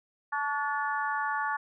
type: harmonic tone with a mistuned harmonic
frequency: 290 Hz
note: D4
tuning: 22 cents flat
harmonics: 3 / 4 / 5 / 6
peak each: -32 / -33 / -34 / -35 dBFS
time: 0.32-1.57 s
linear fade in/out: 10 ms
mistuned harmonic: 4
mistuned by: -40 cents
effects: none